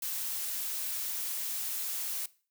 blue noise, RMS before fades -35 dBFS, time 0.02-2.26 s, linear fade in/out 5 ms, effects noise-tail reverb RT60 0.4 s tail -20 dB re dry

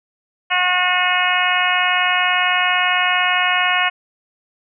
harmonic tone, 362.2 Hz, F#4, 37 cents flat, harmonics 2 / 3 / 4 / 5 / 6 / 7 / 8, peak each -22 / -22 / -22 / -22 / -22 / -22 / -22 dBFS, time 0.5-3.9 s, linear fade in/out 20 ms, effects none

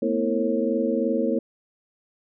sine tone cluster, 225.7 / 248.6 / 326.9 / 456.1 / 543 Hz, A3 / B3 / E4 / A#4 / C#5, +44 / +12 / -14 / -38 / -36 cents, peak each -27 dBFS, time 0.02-1.39 s, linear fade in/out 5 ms, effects none

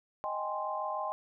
sine chord, Ab major seventh, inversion second, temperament equal, 622.3 / 784 / 830.6 / 1046.5 Hz, Eb5 / G5 / Ab5 / C6, 0 / 0 / 0 / 0 cents, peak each -38 / -39 / -39 / -36 dBFS, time 0.24-1.12 s, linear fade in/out 0 ms, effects none

